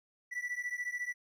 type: beating tone pair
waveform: triangle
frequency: 1957 / 1971 Hz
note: B6 / B6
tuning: -16 / -4 cents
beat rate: 14 Hz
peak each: -36 / -37 dBFS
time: 0.31-1.14 s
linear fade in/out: 20 ms
effects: none